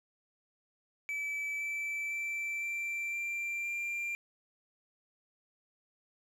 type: tone with pitch steps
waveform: triangle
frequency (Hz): 2305 / 2320 / 2334 / 2349 / 2364 / 2379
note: D7 / D7 / D7 / D7 / D7 / D7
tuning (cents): -33 / -22 / -11 / 0 / +11 / +22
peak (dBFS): -32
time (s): 1.09-4.15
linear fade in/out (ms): 0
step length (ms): 510
effects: 11-bit